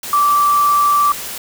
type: tone in noise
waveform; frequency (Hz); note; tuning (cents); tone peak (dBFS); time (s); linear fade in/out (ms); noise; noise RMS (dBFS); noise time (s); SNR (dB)
sine; 1165; D6; -14; -10; 0.13-1.12; 2; white; -27; 0.03-1.38; +14
effects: none